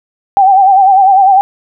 sine tone with vibrato, 775 Hz, G5, 20 cents flat, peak -3 dBFS, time 0.37-1.41 s, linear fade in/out 0 ms, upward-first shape sine, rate 10 Hz, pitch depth 69 cents each way, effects none

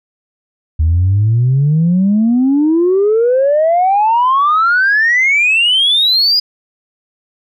sine exponential sweep, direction up, 76.3 to 4978 Hz, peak -7 dBFS, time 0.79-6.4 s, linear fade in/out 10 ms, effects tanh soft clip ceiling -5 dBFS

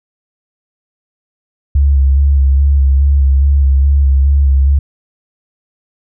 sine tone with vibrato, 69 Hz, C#2, 7 cents flat, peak -6 dBFS, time 1.75-4.79 s, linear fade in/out 5 ms, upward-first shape square, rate 2.4 Hz, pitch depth 30 cents each way, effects none

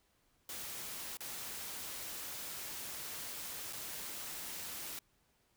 white noise with dropouts, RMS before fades -44 dBFS, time 0.49-4.99 s, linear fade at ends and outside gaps 2 ms, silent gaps 1.171-1.205 / 3.727-3.731 s, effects pink hiss -74 dBFS RMS until 5.56 s

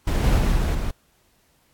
brown noise with level steps, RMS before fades -19 / -17 / -19 / -21 / -25 dBFS, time 0.07-0.91 s, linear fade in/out 5 ms, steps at 0.23 / 0.38 / 0.54 / 0.74 s, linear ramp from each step 10 ms, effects pink hiss -62 dBFS RMS until 1.73 s + AAC 64 kbps

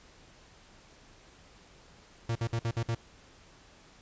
45% pulse tone bursts, 115.4 Hz, A#2, 17 cents flat, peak -28 dBFS, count 6, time 2.29-2.949 s, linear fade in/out 5 ms, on 64 ms, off 55 ms, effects pink hiss -57 dBFS RMS until 4.01 s + resampled to 16000 Hz

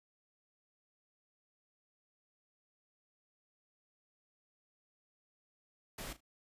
pink noise with echo, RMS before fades -44 dBFS, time 5.98-6.13 s, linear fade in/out 5 ms, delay 38 ms, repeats 2, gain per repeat -14 dB, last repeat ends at 6.206 s, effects resampled to 32000 Hz

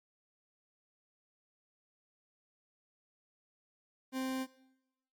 40% pulse tone, 261.6 Hz, C4, in tune, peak -33 dBFS, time 4.12-4.47 s, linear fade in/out 50 ms, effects noise-tail reverb RT60 0.9 s tail -20 dB re dry + MP3 96 kbps

